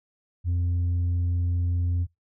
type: tone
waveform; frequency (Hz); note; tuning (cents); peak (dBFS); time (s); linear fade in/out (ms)
sine; 87.5; F2; +4; -19; 0.44-2.07; 50
effects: noise-tail reverb RT60 0.2 s tail -24 dB re dry + tanh soft clip ceiling -21 dBFS